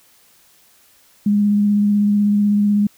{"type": "tone with vibrato", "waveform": "sine", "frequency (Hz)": 205.7, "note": "G#3", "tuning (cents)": -16, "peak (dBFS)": -12, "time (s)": [1.26, 2.87], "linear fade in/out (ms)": 5, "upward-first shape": "sine", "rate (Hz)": 16, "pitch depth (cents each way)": 14, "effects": ["white hiss -53 dBFS RMS until 2.97 s"]}